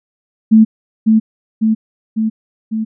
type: tone with echo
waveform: sine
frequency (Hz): 220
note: A3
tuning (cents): 0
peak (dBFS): -3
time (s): 0.51-0.65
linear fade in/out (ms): 20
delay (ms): 550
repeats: 4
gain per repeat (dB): -3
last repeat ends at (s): 2.85
effects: none